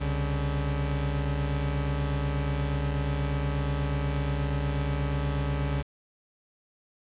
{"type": "tone pair together", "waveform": "40% pulse", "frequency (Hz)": [67.1, 142.51], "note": ["C2", "C#3"], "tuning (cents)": [44, 48], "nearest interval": "octave + minor second", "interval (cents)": 1304, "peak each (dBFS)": -28, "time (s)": [0, 5.83], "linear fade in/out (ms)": 20, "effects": ["resampled to 8000 Hz", "9-bit"]}